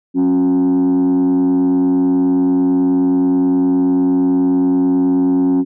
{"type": "tone with frequency modulation", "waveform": "sine", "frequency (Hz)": 272.8, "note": "C#4", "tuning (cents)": -28, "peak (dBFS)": -8, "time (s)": [0.14, 5.65], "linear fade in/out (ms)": 50, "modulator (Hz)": 90.7, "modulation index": 0.49, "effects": ["tanh soft clip ceiling -10 dBFS"]}